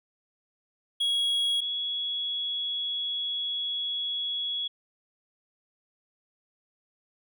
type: tone pair in turn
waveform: triangle / sine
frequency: 3322 / 3355 Hz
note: G#7 / G#7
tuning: 0 / +17 cents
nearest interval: unison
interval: 17 cents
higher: second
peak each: -22 / -28 dBFS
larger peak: first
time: 1-1.61 / 1.61-4.68 s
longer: second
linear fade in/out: 10 ms
effects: none